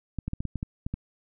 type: clicks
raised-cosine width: 5 ms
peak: -18 dBFS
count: 9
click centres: 0.187 / 0.28 / 0.334 / 0.405 / 0.453 / 0.557 / 0.629 / 0.865 / 0.94 s
effects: none